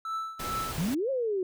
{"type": "tone with tremolo", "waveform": "triangle", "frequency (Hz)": 1318.5, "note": "E6", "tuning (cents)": 0, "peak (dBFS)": -27, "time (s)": [0.05, 0.72], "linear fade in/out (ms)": 2, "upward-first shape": "triangle", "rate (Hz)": 2.4, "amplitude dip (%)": 85}
{"type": "noise", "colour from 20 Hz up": "pink", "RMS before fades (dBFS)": -37, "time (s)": [0.39, 0.95], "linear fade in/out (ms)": 10}
{"type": "exponential two-way sweep", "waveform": "sine", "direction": "up then down", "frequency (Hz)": [146.83, 554.4, 358.8], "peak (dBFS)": -26, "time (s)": [0.78, 1.43], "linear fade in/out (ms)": 2, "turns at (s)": 1.1}
{"effects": []}